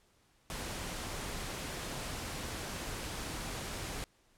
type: noise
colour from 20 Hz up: pink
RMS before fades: -40 dBFS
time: 0.5-4.04 s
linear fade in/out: 0 ms
effects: pink hiss -69 dBFS RMS until 4.37 s + low-pass 11000 Hz 12 dB/octave